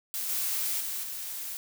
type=noise with level steps; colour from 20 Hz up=blue; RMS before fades=-33 / -30 / -34 / -37 dBFS; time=0.14-1.57 s; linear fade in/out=0 ms; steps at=0.29 / 0.8 / 1.03 s; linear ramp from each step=5 ms; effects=none